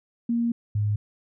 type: tone pair in turn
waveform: sine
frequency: 234.4 / 104.41 Hz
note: A#3 / G#2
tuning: +10 / +10 cents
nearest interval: octave + major second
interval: 1400 cents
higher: first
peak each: -21 dBFS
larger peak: neither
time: 0.29-0.52 / 0.75-0.96 s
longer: first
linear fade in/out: 5 ms
effects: none